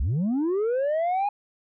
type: linear sweep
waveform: sine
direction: up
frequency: 51.2 to 830.6 Hz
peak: -19 dBFS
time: 0-1.29 s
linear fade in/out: 5 ms
effects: tanh soft clip ceiling -21 dBFS